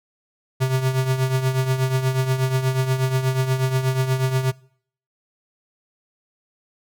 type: tone with tremolo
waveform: square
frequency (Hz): 130.81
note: C3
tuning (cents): 0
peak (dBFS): -16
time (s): 0.6-4.52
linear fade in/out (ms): 20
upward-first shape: triangle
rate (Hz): 8.3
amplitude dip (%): 70
effects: noise-tail reverb RT60 0.6 s tail -24 dB re dry